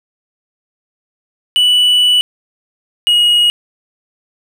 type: tone pair in turn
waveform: triangle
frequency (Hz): 2960 / 2892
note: F#7 / F#7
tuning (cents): 0 / -40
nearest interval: unison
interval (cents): 40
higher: first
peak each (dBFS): -6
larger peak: neither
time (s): 1.56-2.21 / 3.07-3.5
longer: first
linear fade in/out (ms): 0
effects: none